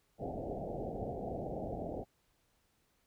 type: low-pass noise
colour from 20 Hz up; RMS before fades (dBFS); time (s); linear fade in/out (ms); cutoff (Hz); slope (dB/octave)
white; -40; 0.18-2.05; 50; 770; 96
effects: pink hiss -75 dBFS RMS until 3.06 s